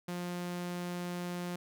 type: tone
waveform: sawtooth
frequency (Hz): 176.6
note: F3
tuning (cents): +20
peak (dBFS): -32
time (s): 0.08-1.56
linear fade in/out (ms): 5
effects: none